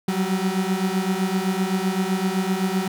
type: beating tone pair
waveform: 35% pulse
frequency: 185 / 192.8 Hz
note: F#3 / G3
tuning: 0 / -28 cents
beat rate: 7.8 Hz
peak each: -22 dBFS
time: 0.08-2.88 s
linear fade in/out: 5 ms
effects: none